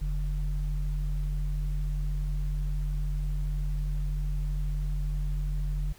sine tone pair together, 43.7 / 146.83 Hz, F1 / D3, +2 / 0 cents, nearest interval octave + major sixth, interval 2098 cents, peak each -27 / -35 dBFS, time 0.01-5.93 s, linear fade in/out 10 ms, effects pink hiss -55 dBFS RMS until 5.98 s

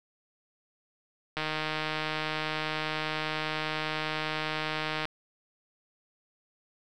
click train, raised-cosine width 0.3 ms, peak -15 dBFS, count 572, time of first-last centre 1.37-5.054 s, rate 155 Hz, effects none

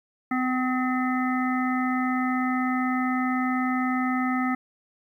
harmonic tone with a mistuned harmonic, 254.9 Hz, C4, 45 cents flat, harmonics 1 / 3 / 5 / 7 / 8, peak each -24 / -31 / -30 / -36 / -34 dBFS, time 0.31-4.55 s, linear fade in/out 5 ms, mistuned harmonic 7, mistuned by +19 cents, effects 10-bit

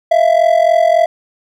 triangle ring-modulated tone, 666 Hz, E5, 18 cents sharp, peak -3 dBFS, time 0.11-1.06 s, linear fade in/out 5 ms, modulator 21.8 Hz, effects none

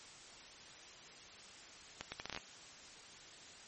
accelerating click train, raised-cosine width 0.2 ms, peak -23 dBFS, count 9, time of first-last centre 2.01-2.374 s, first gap 110 ms, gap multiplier 0.72, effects white hiss -55 dBFS RMS until 3.67 s + MP3 32 kbps

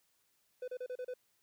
triangle tone bursts, 502 Hz, B4, 28 cents sharp, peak -36 dBFS, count 6, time 0.62-1.139 s, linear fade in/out 5 ms, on 59 ms, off 33 ms, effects white hiss -75 dBFS RMS until 1.42 s

